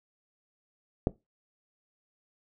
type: click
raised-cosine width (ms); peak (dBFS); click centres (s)
2; -10; 1.071
effects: noise-tail reverb RT60 0.2 s tail -19 dB re dry